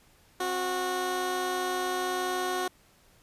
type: tone pair together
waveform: 15% pulse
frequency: 264.4 / 366.1 Hz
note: C4 / F#4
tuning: +18 / -18 cents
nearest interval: tritone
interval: 564 cents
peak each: -33 / -22 dBFS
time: 0.4-2.68 s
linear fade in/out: 5 ms
effects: pink hiss -61 dBFS RMS until 3.22 s + resampled to 32000 Hz